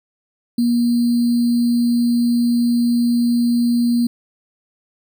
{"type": "tone with sample-and-hold", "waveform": "sine", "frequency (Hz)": 238.5, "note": "A#3", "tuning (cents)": 40, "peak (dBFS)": -13, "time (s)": [0.58, 4.07], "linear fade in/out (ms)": 5, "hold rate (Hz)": 4410, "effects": []}